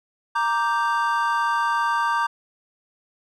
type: chord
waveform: triangle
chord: G minor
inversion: first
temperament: equal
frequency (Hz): 932.3 / 1174.7 / 1568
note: Bb5 / D6 / G6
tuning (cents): 0 / 0 / 0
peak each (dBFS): -21 / -22 / -24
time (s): 0.35-2.27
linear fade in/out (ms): 10
effects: none